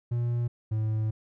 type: tone pair in turn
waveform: triangle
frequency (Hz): 119.5 / 109.05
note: A#2 / A2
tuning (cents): +43 / -15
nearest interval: major second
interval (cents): 158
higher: first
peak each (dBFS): -23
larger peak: neither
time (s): 0.11-0.48 / 0.71-1.11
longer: second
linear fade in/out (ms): 10
effects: none